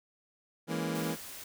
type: chord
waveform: 25% pulse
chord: A# half-diminished seventh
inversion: second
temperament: equal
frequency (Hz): 164.81 / 207.7 / 233.1 / 277.2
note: E3 / G#3 / A#3 / C#4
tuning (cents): 0 / 0 / 0 / 0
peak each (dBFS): -31 / -37 / -33 / -36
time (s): 0.67-1.17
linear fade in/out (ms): 50
type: noise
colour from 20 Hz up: white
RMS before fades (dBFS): -45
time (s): 0.95-1.44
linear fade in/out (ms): 5
effects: none